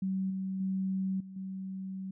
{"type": "tone with level steps", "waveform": "sine", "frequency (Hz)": 190.4, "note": "F#3", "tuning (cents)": 50, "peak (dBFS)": [-29, -32, -29, -43, -36], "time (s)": [0.02, 2.11], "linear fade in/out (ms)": 5, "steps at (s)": [0.3, 0.6, 1.2, 1.36], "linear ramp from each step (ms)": 5, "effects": []}